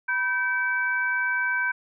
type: tone cluster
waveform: sine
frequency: 979 / 1548 / 2292 Hz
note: B5 / G6 / D7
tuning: -15 / -22 / -43 cents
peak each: -32 / -23 / -32 dBFS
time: 0.08-1.72 s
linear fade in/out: 10 ms
effects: none